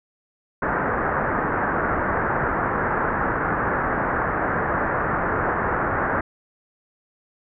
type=low-pass noise; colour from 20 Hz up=white; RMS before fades=-23 dBFS; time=0.62-6.21 s; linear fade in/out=5 ms; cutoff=1700 Hz; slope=48 dB/octave; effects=none